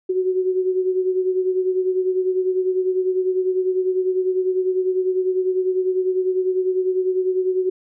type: beating tone pair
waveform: sine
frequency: 370.5 / 380.5 Hz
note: F#4 / F#4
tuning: +2 / +48 cents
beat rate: 10 Hz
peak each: -18 / -25 dBFS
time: 0.09-7.7 s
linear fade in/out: 10 ms
effects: none